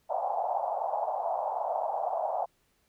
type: band-pass noise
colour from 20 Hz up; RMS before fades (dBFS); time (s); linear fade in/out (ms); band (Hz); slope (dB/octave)
white; -31; 0.09-2.46; 20; 630 to 840; 48
effects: pink hiss -71 dBFS RMS until 2.88 s

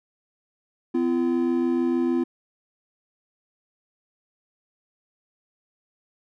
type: tone pair together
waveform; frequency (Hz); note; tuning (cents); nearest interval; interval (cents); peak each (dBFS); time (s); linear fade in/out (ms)
triangle; 254.2 / 340.8; C4 / F4; -50 / -42; perfect fourth; 508; -21; 0.94-2.24; 10
effects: none

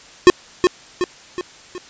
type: tone with echo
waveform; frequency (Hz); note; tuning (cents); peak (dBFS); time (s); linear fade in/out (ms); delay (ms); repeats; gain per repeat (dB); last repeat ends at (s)
square; 360.7; F#4; -44; -4; 0.27-0.3; 0; 370; 4; -6; 1.78
effects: white hiss -43 dBFS RMS until 1.89 s + resampled to 16000 Hz

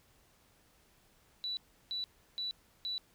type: tone bursts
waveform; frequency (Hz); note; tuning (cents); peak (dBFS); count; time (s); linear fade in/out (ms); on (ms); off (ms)
triangle; 3951; B7; 0; -31; 4; 1.44-2.98; 0; 130; 340
effects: tanh soft clip ceiling -33 dBFS + pink hiss -67 dBFS RMS until 3.14 s

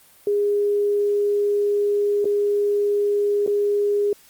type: tone with dropouts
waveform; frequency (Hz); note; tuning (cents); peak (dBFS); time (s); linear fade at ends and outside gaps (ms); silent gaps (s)
sine; 409.8; G#4; -23; -17; 0.27-4.13; 2; 2.245-2.254 / 3.464-3.475
effects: white hiss -52 dBFS RMS until 4.29 s + Opus 32 kbps

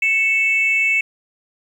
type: tone pair together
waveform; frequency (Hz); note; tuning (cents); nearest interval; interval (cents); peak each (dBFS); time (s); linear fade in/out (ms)
sine; 2217 / 2637; C#7 / E7; 0 / 0; minor third; 300; -16; 0.02-1.01; 5
effects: tanh soft clip ceiling -8 dBFS + 8-bit

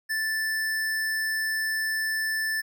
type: tone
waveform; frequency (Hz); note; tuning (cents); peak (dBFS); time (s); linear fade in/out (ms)
square; 1760; A6; 0; -26; 0.09-2.62; 20
effects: none

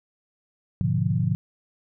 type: chord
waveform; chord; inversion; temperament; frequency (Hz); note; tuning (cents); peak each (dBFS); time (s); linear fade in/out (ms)
sine; G# diminished seventh; none; equal; 103.83 / 123.47 / 146.83 / 174.61; G#2 / B2 / D3 / F3; 0 / 0 / 0 / 0; -26; 0.81-1.35; 0
effects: none

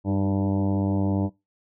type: harmonic tone with a mistuned harmonic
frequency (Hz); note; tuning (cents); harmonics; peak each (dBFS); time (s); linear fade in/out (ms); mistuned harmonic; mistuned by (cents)
97.5; G2; -9; 1 / 2 / 3 / 4 / 5 / 6 / 7 / 8 / 9 / 10; -25 / -26 / -26 / -38 / -38 / -35 / -40 / -43 / -40 / -48; 0.04-1.3; 50; 3; +36
effects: noise-tail reverb RT60 0.2 s tail -19 dB re dry

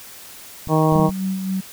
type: clicks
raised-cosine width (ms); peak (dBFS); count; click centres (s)
5; -19; 5; 0.674 / 0.924 / 0.957 / 0.998 / 1.093
type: harmonic tone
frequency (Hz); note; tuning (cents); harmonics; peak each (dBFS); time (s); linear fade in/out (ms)
157; D#3; +16; 1 / 2 / 3 / 4 / 5 / 6 / 7; -17 / -20 / -22 / -23 / -24 / -25 / -25; 0.68-1.11; 50
type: tone with tremolo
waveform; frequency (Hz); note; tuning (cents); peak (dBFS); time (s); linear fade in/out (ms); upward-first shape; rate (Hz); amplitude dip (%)
sine; 190; F#3; +46; -19; 0.95-1.61; 10; sine; 3.8; 45
effects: white hiss -40 dBFS RMS until 1.72 s

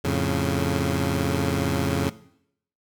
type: chord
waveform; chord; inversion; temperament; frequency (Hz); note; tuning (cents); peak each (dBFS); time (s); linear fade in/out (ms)
15% pulse; F augmented; none; equal with one note detuned; 87.31 / 109.49 / 138.59; F2 / A2 / C#3; 0 / -8 / 0; -19 / -23 / -19; 0.04-2.1; 10
effects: noise-tail reverb RT60 0.7 s tail -18 dB re dry

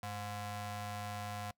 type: ring-modulated tone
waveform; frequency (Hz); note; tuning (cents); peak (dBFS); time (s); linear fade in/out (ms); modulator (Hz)
sawtooth; 310; D#4; -6; -33; 0.03-1.51; 2; 409
effects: noise-tail reverb RT60 0.1 s tail -23 dB re dry

